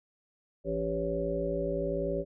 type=harmonic tone with a mistuned harmonic; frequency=56.2 Hz; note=A1; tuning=37 cents sharp; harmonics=1 / 3 / 5 / 7 / 9 / 10; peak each=-38 / -37 / -39 / -34 / -38 / -33 dBFS; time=0.64-2.25 s; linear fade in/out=50 ms; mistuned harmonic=9; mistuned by=-16 cents; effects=none